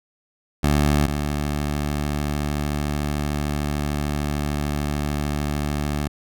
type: tone pair in turn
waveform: 15% pulse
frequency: 73.42 / 73.42 Hz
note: D2 / D2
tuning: 0 / 0 cents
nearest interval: unison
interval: 0 cents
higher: neither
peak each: -10 / -16 dBFS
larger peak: first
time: 0.63-1.07 / 1.07-6.08 s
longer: second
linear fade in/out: 10 ms
effects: none